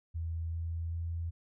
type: tone with pitch steps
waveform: sine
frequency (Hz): 82.41 / 83.13 / 83.85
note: E2 / E2 / E2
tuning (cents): 0 / +15 / +30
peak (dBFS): -33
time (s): 0.14-1.31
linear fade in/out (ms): 20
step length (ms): 390
effects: none